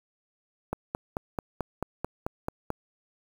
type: click train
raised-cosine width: 1 ms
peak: -15 dBFS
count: 10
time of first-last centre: 0.73-2.704 s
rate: 4.56 Hz
effects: 7-bit